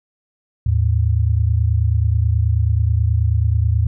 sine tone pair together, 78.59 / 107.9 Hz, D#2 / A2, +18 / -33 cents, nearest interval perfect fourth, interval 549 cents, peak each -16 dBFS, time 0.66-3.87 s, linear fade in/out 5 ms, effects none

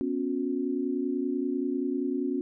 sine chord, B suspended second, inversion none, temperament equal with one note detuned, 246.9 / 277.2 / 362.4 Hz, B3 / C#4 / F#4, 0 / 0 / -36 cents, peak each -32 / -29 / -32 dBFS, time 0.01-2.41 s, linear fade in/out 0 ms, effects none

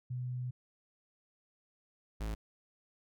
sine / 45% pulse tone pair in turn, 125.1 / 53.83 Hz, B2 / A1, +23 / -37 cents, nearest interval octave + minor third, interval 1460 cents, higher first, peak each -35 / -35 dBFS, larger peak neither, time 0.1-0.51 / 2.2-2.35 s, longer first, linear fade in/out 10 ms, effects none

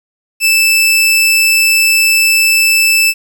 sawtooth tone, 2637 Hz, E7, in tune, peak -4 dBFS, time 0.4-3.14 s, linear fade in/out 50 ms, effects 7-bit

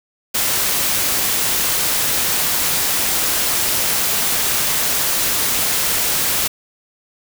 white noise, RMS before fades -18 dBFS, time 0.34-6.48 s, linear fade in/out 10 ms, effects none

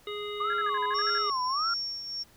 harmonic tone, 415.3 Hz, G#4, in tune, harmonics 1 / 3 / 5 / 7 / 9, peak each -35 / -41 / -44 / -44 / -41 dBFS, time 0.07-1.3 s, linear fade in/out 2 ms
sine tone with vibrato, 1174.7 Hz, D6, in tune, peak -27 dBFS, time 0.4-1.74 s, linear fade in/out 5 ms, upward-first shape sine, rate 1.7 Hz, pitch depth 280 cents each way
sine tone bursts, 1661.2 Hz, G#6, in tune, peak -32 dBFS, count 9, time 0.5-1.181 s, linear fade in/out 2 ms, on 33 ms, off 48 ms
sine tone with tremolo, 5500 Hz, F8, 27 cents flat, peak -28 dBFS, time 0.94-2.24 s, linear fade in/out 20 ms, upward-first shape triangle, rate 1.6 Hz, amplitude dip 65%
effects pink hiss -59 dBFS RMS until 2.36 s

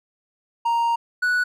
triangle tone pair in turn, 932.3 / 1475.4 Hz, A#5 / F#6, 0 / -5 cents, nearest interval minor sixth, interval 795 cents, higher second, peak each -16 dBFS, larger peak neither, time 0.65-0.96 / 1.22-1.44 s, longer first, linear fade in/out 10 ms, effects none

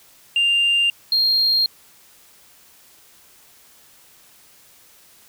sine tone pair in turn, 2794 / 4219 Hz, F7 / C8, 0 / +14 cents, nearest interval perfect fifth, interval 714 cents, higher second, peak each -13 dBFS, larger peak neither, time 0.36-0.9 / 1.12-1.66 s, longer neither, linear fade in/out 2 ms, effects tanh soft clip ceiling -12 dBFS + white hiss -51 dBFS RMS until 5.28 s

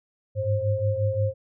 sine tone cluster, 99.4 / 105.1 / 531 Hz, G2 / G#2 / C5, +25 / +21 / +25 cents, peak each -26 dBFS, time 0.35-1.34 s, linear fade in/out 50 ms, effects none

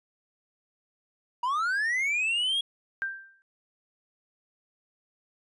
triangle linear sweep, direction up, 942 to 3322 Hz, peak -23 dBFS, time 1.43-2.61 s, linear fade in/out 5 ms
sine tone with exponential decay, 1576 Hz, G6, 9 cents sharp, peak -25 dBFS, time 3.02-3.42 s, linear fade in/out 0 ms, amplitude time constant 86 ms
effects resampled to 24000 Hz

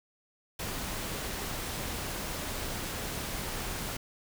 pink noise, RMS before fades -36 dBFS, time 0.59-3.97 s, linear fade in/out 5 ms, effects none

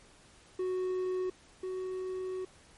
triangle tone pair in turn, 369.4 / 372.4 Hz, F#4 / F#4, -3 / +11 cents, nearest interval unison, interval 14 cents, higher second, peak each -28 / -32 dBFS, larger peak first, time 0.59-1.3 / 1.63-2.45 s, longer second, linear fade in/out 5 ms, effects pink hiss -59 dBFS RMS until 2.77 s + MP3 48 kbps

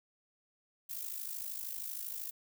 violet noise with amplitude modulation, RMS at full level -38 dBFS, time 0.89-2.31 s, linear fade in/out 10 ms, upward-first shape sine, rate 52.9 Hz, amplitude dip 70%, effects none

